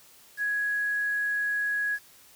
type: tone with quantisation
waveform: sine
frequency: 1668 Hz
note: G#6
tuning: 7 cents sharp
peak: -25 dBFS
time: 0.37-1.99 s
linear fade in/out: 50 ms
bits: 8
effects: white hiss -55 dBFS RMS until 2.35 s